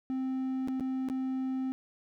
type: tone with dropouts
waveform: triangle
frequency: 261.6 Hz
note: C4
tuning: in tune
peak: -28 dBFS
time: 0.1-1.72 s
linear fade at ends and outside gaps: 0 ms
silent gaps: 0.675-0.684 / 0.798-0.807 / 1.087-1.099 s
effects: none